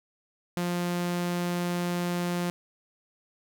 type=tone; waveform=sawtooth; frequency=175.6 Hz; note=F3; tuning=10 cents sharp; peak=-23 dBFS; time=0.57-2.5 s; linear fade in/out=0 ms; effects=none